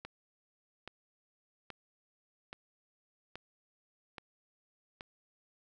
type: click train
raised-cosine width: 0.3 ms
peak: -27 dBFS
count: 7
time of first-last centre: 0.05-5.009 s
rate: 1.21 Hz
effects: none